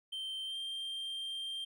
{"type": "tone with pitch glide", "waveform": "triangle", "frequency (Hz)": [3125, 3172], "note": ["G7", "G7"], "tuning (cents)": [-6, 20], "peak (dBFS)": -36, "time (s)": [0.12, 1.65], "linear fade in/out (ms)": 10, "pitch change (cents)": 26, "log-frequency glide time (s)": [0.45, 0.56], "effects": []}